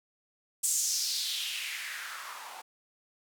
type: noise with band-pass filter sweep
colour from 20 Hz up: blue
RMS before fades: -34 dBFS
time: 0.63-2.62 s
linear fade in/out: 10 ms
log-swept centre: 8100 to 790 Hz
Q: 3.2
effects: none